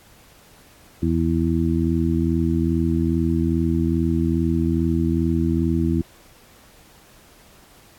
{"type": "harmonic tone", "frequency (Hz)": 82.41, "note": "E2", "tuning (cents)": 0, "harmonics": [1, 2, 3, 4], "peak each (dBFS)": [-23, -23, -23, -23], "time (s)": [1.02, 6.02], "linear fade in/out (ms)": 10, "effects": ["pink hiss -51 dBFS RMS until 7.98 s", "AAC 64 kbps"]}